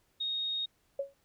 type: tone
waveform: sine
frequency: 3729 Hz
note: A#7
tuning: in tune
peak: -31 dBFS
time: 0.2-0.66 s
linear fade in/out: 10 ms
type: tone with exponential decay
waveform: sine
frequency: 554.4 Hz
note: C#5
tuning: in tune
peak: -27 dBFS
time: 0.99-1.14 s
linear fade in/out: 5 ms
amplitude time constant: 31 ms
effects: pink hiss -72 dBFS RMS until 1.24 s